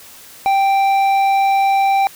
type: tone with tanh clipping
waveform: triangle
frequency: 784 Hz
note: G5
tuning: in tune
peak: -13 dBFS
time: 0.46-2.07 s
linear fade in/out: 0 ms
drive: 13 dB
effects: white hiss -40 dBFS RMS until 2.15 s